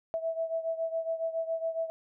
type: beating tone pair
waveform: sine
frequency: 653 / 660.2 Hz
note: E5 / E5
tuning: -17 / +2 cents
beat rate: 7.2 Hz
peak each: -31 / -35 dBFS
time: 0.14-1.9 s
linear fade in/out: 0 ms
effects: none